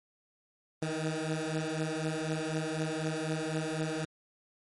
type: beating tone pair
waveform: 15% pulse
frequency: 155.56 / 159.56 Hz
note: D#3 / D#3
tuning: 0 / +44 cents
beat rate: 4 Hz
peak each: -28 dBFS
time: 0.82-4.05 s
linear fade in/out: 5 ms
effects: MP3 48 kbps